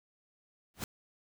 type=noise with exponential growth; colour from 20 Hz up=pink; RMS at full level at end=-32 dBFS; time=0.74-0.84 s; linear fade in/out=1 ms; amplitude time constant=20 ms; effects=none